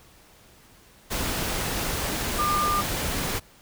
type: tone in noise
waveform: sine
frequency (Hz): 1200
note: D6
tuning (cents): +37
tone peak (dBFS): -22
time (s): 2.38-2.82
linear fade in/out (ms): 20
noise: pink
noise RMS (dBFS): -28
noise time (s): 1.1-3.4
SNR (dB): +3
effects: pink hiss -54 dBFS RMS until 3.61 s